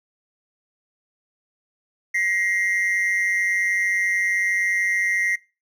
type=tone pair together; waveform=triangle; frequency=1902.2 / 2093 Hz; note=A#6 / C7; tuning=+35 / 0 cents; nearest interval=major second; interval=165 cents; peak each=-20 dBFS; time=2.14-5.36 s; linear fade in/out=10 ms; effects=noise-tail reverb RT60 0.3 s tail -23 dB re dry + tanh soft clip ceiling -10 dBFS